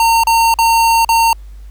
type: tone with dropouts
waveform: square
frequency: 914 Hz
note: A#5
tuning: 34 cents flat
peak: -9 dBFS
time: 0-1.33 s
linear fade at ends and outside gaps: 2 ms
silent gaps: 0.236-0.27 / 0.54-0.587 / 1.048-1.09 s
effects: added 50 Hz sine -30 dBFS peak until 1.7 s + pink hiss -53 dBFS RMS until 1.7 s